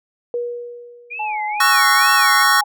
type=tone with exponential decay; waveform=sine; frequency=480.5 Hz; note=B4; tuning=48 cents flat; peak=-18 dBFS; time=0.34-1.54 s; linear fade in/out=1 ms; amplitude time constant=260 ms
type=tone with vibrato; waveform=sine; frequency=2339 Hz; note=D7; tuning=8 cents flat; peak=-26 dBFS; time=1.1-2.44 s; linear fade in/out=20 ms; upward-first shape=sine; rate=2.2 Hz; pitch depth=230 cents each way
type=tone with pitch glide; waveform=sine; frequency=850 to 832.5 Hz; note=G#5 to G#5; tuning=+40 to +4 cents; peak=-21 dBFS; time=1.19-2.64 s; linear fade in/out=10 ms; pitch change=-36 cents; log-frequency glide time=1.42-1.64 s
type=chord; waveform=square; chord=F# dominant seventh; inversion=second; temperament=just; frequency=1110 / 1332 / 1480 / 1850 Hz; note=C#6 / E6 / F#6 / A#6; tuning=+2 / +18 / 0 / -14 cents; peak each=-17 / -21 / -19 / -18 dBFS; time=1.6-2.61 s; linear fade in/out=5 ms
effects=none